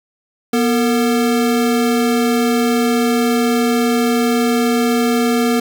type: tone pair together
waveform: square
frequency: 241.8 / 454.1 Hz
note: B3 / A#4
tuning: -36 / -45 cents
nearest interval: major seventh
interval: 1091 cents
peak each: -15 / -19 dBFS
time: 0.53-5.6 s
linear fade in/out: 5 ms
effects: 7-bit